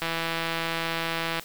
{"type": "click train", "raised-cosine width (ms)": 0.3, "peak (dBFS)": -12, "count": 228, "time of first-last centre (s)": [0.02, 1.396], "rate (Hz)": 165, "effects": ["white hiss -45 dBFS RMS until 1.44 s"]}